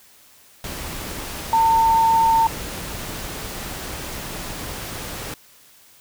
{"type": "tone in noise", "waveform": "sine", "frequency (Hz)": 904, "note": "A5", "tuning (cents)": 47, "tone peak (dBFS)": -13, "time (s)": [1.53, 2.47], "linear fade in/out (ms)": 2, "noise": "pink", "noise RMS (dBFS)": -31, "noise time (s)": [0.64, 5.34], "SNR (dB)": 15, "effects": ["white hiss -51 dBFS RMS until 6 s"]}